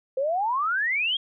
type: exponential sweep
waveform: sine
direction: up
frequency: 510 to 3303 Hz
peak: -22 dBFS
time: 0.17-1.17 s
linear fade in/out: 5 ms
effects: none